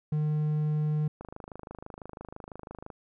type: tone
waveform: triangle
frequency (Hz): 151.9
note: D#3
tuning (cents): -41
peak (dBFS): -23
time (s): 0.12-1.08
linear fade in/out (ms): 5
type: click train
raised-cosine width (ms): 1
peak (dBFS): -27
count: 45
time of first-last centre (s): 1.21-2.902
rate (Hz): 26
effects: none